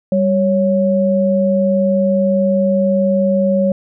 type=tone pair together; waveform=sine; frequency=196.01 / 554.4 Hz; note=G3 / C#5; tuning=0 / 0 cents; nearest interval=octave + tritone; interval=1800 cents; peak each=-14 dBFS; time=0.12-3.72 s; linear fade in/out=2 ms; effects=none